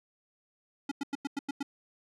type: tone bursts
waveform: square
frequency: 280.7 Hz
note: C#4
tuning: 22 cents sharp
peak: -31 dBFS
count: 7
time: 0.89-1.629 s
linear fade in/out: 5 ms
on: 25 ms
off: 94 ms
effects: low-pass 8000 Hz 12 dB/octave